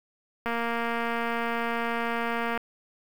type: click train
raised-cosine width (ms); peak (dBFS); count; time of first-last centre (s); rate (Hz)
0.5; -15; 494; 0.46-2.576; 233
effects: 7-bit